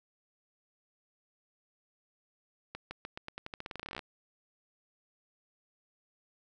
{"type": "accelerating click train", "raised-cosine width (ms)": 0.3, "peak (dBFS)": -24, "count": 22, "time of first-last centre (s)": [2.75, 3.992], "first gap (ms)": 160, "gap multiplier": 0.88, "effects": []}